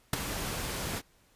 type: noise with ADSR envelope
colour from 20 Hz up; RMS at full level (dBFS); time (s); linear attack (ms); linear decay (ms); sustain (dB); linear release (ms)
pink; -24; 0.13-1.02; 4; 12; -11; 45
effects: pink hiss -65 dBFS RMS until 1.35 s + resampled to 32000 Hz